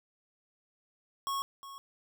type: tone with echo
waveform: square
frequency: 1100 Hz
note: C#6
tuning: 14 cents flat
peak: -32 dBFS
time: 1.27-1.42 s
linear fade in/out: 0 ms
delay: 360 ms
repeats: 1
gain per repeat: -13 dB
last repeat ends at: 1.78 s
effects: none

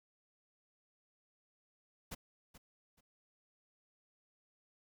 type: noise with echo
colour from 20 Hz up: pink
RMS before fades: -44 dBFS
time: 2.11-2.15 s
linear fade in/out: 10 ms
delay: 430 ms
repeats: 2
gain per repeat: -13 dB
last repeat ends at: 3.01 s
effects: none

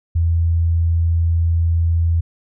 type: tone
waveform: sine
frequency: 83.5 Hz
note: E2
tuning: 23 cents sharp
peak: -13 dBFS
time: 0.15-2.21 s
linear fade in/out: 10 ms
effects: none

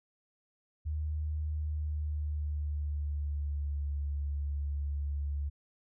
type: tone with pitch glide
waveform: sine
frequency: 76.4 to 71.7 Hz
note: D#2 to D2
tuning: -31 to -41 cents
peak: -31 dBFS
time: 0.85-5.5 s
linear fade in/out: 20 ms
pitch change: -110 cents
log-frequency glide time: 1.51-3.88 s
effects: none

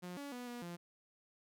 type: tone with pitch steps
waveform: sawtooth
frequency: 178.9 / 283.7 / 245.8 / 241.5 / 173 Hz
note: F3 / C#4 / B3 / B3 / F3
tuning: +42 / +40 / -8 / -39 / -16 cents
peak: -40 dBFS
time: 0.02-0.77 s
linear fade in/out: 20 ms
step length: 150 ms
effects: none

